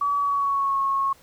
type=tone with pitch glide; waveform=sine; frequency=1141 to 1093.9 Hz; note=C#6 to C#6; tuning=+50 to -23 cents; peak=-20 dBFS; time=0.01-1.13 s; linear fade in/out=5 ms; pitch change=-73 cents; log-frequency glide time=0.18-0.78 s; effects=pink hiss -54 dBFS RMS until 1.22 s